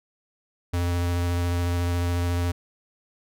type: tone with vibrato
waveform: square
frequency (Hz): 87.31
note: F2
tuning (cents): 0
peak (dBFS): -23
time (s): 0.73-2.52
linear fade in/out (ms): 10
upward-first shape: square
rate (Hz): 14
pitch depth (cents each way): 10
effects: none